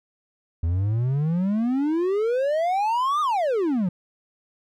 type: exponential two-way sweep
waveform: triangle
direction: up then down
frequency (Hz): 80.1 to 1244.5 to 168.8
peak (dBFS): -18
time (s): 0.63-3.89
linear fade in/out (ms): 5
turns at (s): 3.21
effects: none